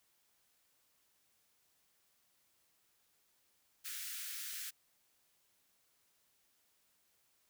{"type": "high-pass noise", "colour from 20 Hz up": "white", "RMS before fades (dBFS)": -44, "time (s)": [3.84, 4.71], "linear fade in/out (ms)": 20, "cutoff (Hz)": 1400, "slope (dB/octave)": 48, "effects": ["white hiss -75 dBFS RMS until 7.49 s"]}